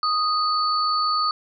sine tone pair together, 1244.5 / 4477 Hz, D#6 / C#8, 0 / +16 cents, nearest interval octave + minor seventh, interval 2216 cents, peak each -20 / -25 dBFS, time 0.03-1.31 s, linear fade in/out 2 ms, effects none

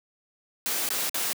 white noise with dropouts, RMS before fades -28 dBFS, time 0.66-1.33 s, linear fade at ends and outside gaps 0 ms, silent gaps 0.889-0.904 / 1.094-1.144 s, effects high-pass 200 Hz 12 dB/octave

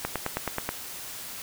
click train, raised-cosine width 0.5 ms, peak -12 dBFS, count 7, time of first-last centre 0.05-0.69 s, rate 9.37 Hz, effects white hiss -39 dBFS RMS until 1.42 s

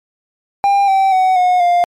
triangle tone with pitch steps, 799 / 773.6 / 748.9 / 725.1 / 702 Hz, G5 / G5 / F#5 / F#5 / F5, +33 / -23 / +21 / -35 / +9 cents, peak -7 dBFS, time 0.64-1.84 s, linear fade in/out 0 ms, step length 240 ms, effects MP3 64 kbps

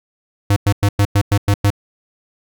square tone bursts, 101.2 Hz, G#2, 44 cents flat, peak -11 dBFS, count 8, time 0.5-1.704 s, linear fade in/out 5 ms, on 63 ms, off 100 ms, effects none

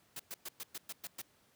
white noise bursts, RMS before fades -43 dBFS, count 8, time 0.16-1.218 s, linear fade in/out 5 ms, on 36 ms, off 110 ms, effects pink hiss -69 dBFS RMS until 1.55 s + high-pass 100 Hz 12 dB/octave

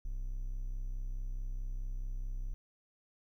triangle tone, 32.34 Hz, C1, 19 cents flat, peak -33 dBFS, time 0.05-2.54 s, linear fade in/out 0 ms, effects 12-bit

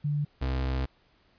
sine / 35% pulse tone pair in turn, 146.83 / 65.41 Hz, D3 / C2, 0 / 0 cents, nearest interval octave + major second, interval 1400 cents, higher first, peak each -25 dBFS, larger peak neither, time 0.04-0.25 / 0.41-0.86 s, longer second, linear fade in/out 10 ms, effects pink hiss -65 dBFS RMS until 1.38 s + resampled to 11025 Hz

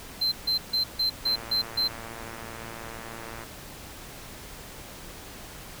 triangle tone bursts, 4108 Hz, C8, 33 cents flat, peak -21 dBFS, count 7, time 0.21-1.88 s, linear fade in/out 10 ms, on 110 ms, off 150 ms
click train, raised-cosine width 0.5 ms, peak -25 dBFS, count 249, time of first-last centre 1.26-3.435 s, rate 114 Hz
effects pink hiss -43 dBFS RMS until 5.8 s

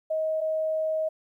sine tone pair in turn, 631 / 631 Hz, D#5 / D#5, +24 / +24 cents, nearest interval unison, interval 0 cents, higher neither, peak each -24 dBFS, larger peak neither, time 0.1-0.41 / 0.41-1.09 s, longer second, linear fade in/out 10 ms, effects 11-bit

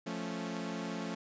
sawtooth chord, F augmented, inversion none, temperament equal, 174.61 / 220 / 277.2 Hz, F3 / A3 / C#4, 0 / 0 / 0 cents, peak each -37 / -36 / -38 dBFS, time 0.06-1.15 s, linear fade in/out 10 ms, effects resampled to 16000 Hz

